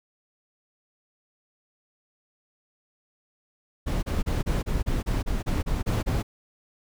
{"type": "noise bursts", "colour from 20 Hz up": "brown", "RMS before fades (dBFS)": -25, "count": 12, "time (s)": [3.86, 6.23], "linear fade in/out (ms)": 20, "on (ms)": 170, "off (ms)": 30, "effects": []}